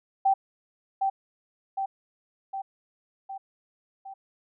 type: tone with echo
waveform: sine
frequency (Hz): 778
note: G5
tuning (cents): -13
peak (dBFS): -18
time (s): 0.25-0.34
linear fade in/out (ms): 10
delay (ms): 760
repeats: 5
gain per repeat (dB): -4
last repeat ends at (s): 4.14
effects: none